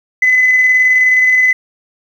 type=tone with tremolo; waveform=sine; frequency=2017 Hz; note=B6; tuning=36 cents sharp; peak=-5 dBFS; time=0.22-1.53 s; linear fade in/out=5 ms; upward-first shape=square; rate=19 Hz; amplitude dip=25%; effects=tanh soft clip ceiling -2 dBFS + 7-bit

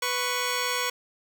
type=tone pair together; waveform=10% pulse; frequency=494.1 / 1111.2 Hz; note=B4 / C#6; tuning=+1 / +4 cents; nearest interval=octave + major second; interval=1403 cents; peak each=-20 dBFS; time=0.02-0.9 s; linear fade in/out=5 ms; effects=none

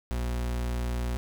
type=tone; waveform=40% pulse; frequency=60 Hz; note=B1; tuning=49 cents flat; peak=-27 dBFS; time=0.11-1.17 s; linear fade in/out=0 ms; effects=none

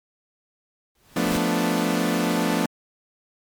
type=noise with exponential growth; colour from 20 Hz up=pink; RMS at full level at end=-28 dBFS; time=0.95-1.37 s; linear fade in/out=2 ms; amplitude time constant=91 ms
type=chord; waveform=sawtooth; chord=B half-diminished seventh; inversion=second; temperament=equal; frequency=174.61 / 220 / 246.9 / 293.7 Hz; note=F3 / A3 / B3 / D4; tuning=0 / 0 / 0 / 0 cents; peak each=-22 dBFS; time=1.16-2.66 s; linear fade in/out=5 ms
effects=MP3 96 kbps

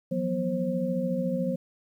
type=tone cluster; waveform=sine; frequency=168.9 / 182.7 / 243.6 / 531 Hz; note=E3 / F#3 / B3 / C5; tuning=+42 / -22 / -24 / +25 cents; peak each=-36 / -29 / -31 / -30 dBFS; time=0.11-1.56 s; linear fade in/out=10 ms; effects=10-bit

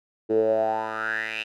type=tone with band-pass filter sweep; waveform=10% pulse; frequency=110 Hz; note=A2; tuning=in tune; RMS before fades=-25 dBFS; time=0.29-1.44 s; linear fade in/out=20 ms; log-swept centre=380 to 2800 Hz; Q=7.3; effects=none

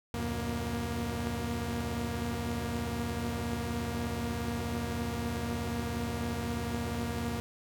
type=tone cluster; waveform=sawtooth; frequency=74.7 / 91.5 / 119.8 / 235.6 Hz; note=D2 / F#2 / A#2 / A#3; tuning=+30 / -19 / +48 / +19 cents; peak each=-35 / -35 / -36 / -31 dBFS; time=0.14-7.4 s; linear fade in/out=0 ms; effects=none

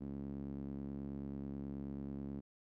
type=tone with band-pass filter; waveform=sawtooth; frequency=69.3 Hz; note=C#2; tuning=in tune; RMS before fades=-44 dBFS; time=0-2.41 s; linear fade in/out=20 ms; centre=240 Hz; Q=2.6; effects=none

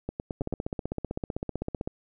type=two click trains; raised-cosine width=2 ms; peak=-17 / -18 dBFS; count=24 / 5; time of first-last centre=0.41-1.875 / 0.09-0.526 s; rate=15.7 / 9.17 Hz; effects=none

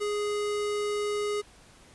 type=tone; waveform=square; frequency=414.9 Hz; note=G#4; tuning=2 cents flat; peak=-28 dBFS; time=0-1.42 s; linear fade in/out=20 ms; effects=pink hiss -55 dBFS RMS until 1.94 s + resampled to 24000 Hz

